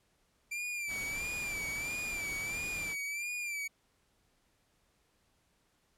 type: tone with vibrato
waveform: 45% pulse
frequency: 2349 Hz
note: D7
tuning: in tune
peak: -35 dBFS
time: 0.51-3.68 s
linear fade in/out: 10 ms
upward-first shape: sine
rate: 1.5 Hz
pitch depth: 73 cents each way
type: noise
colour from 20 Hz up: pink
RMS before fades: -46 dBFS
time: 0.87-2.96 s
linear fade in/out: 50 ms
effects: pink hiss -73 dBFS RMS until 5.97 s + low-pass 12000 Hz 12 dB/octave